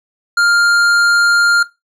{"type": "tone", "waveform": "square", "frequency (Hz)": 1402, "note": "F6", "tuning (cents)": 6, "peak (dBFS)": -10, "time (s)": [0.37, 1.63], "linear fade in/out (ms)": 5, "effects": ["noise-tail reverb RT60 0.2 s tail -17 dB re dry", "low-pass 7000 Hz 12 dB/octave"]}